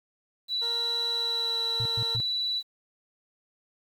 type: tone with vibrato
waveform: sine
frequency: 3951 Hz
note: B7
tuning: in tune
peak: -26 dBFS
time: 0.48-2.63 s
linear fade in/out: 50 ms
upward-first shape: sine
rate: 20 Hz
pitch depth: 15 cents each way
type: tone with pitch glide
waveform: 20% pulse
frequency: 466.2 to 458.7 Hz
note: A#4 to A#4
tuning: 0 to -28 cents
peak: -33 dBFS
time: 0.61-2.17 s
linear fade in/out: 20 ms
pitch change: -28 cents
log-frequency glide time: 1.09-1.61 s
type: tone bursts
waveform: sine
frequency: 116.3 Hz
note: A#2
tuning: 4 cents flat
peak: -29 dBFS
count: 3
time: 1.8-2.202 s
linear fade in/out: 0 ms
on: 54 ms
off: 120 ms
effects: 9-bit